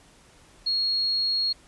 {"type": "tone", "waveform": "sine", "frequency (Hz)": 4300, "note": "C8", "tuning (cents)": 47, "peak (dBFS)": -22, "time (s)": [0.66, 1.53], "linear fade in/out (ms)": 10, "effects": ["pink hiss -55 dBFS RMS until 1.67 s", "resampled to 24000 Hz"]}